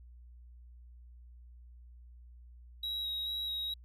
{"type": "tone with vibrato", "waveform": "triangle", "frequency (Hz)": 3834, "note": "A#7", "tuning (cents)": 48, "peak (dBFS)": -33, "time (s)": [2.83, 3.74], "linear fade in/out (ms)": 5, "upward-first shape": "square", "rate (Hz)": 2.3, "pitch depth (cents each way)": 12, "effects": ["added 60 Hz sine -51 dBFS peak until 3.84 s"]}